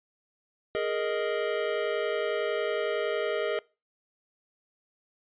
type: chord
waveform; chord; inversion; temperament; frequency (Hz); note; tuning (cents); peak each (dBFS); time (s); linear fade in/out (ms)
square; Ab suspended second; none; equal; 415.3 / 466.2 / 622.3; Ab4 / Bb4 / Eb5; 0 / 0 / 0; -32; 0.75-3.59; 0
effects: noise-tail reverb RT60 0.3 s tail -24 dB re dry + resampled to 8000 Hz